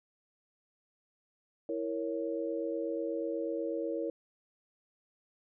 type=chord; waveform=sine; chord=A# diminished; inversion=second; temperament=equal; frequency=329.6 / 466.2 / 554.4 Hz; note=E4 / A#4 / C#5; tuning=0 / 0 / 0 cents; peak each=-36 / -36 / -37 dBFS; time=1.69-4.1 s; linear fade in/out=2 ms; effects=none